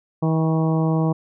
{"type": "harmonic tone with a mistuned harmonic", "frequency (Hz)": 160.3, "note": "E3", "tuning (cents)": -48, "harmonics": [1, 2, 3, 4, 5, 6, 7], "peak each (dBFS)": [-18, -24, -28, -30, -32, -34, -35], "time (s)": [0.22, 1.13], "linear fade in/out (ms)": 10, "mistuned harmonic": 7, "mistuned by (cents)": -24, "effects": []}